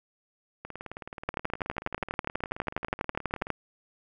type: two click trains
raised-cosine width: 0.5 ms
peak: -12 / -23 dBFS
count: 28 / 54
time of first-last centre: 1.29-3.503 / 0.65-3.469 s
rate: 12.2 / 18.8 Hz
effects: none